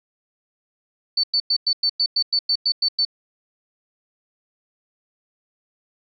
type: tone bursts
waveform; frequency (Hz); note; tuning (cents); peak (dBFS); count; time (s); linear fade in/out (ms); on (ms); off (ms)
sine; 4503; C#8; +26; -16; 12; 1.17-3.051; 5; 66; 99
effects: none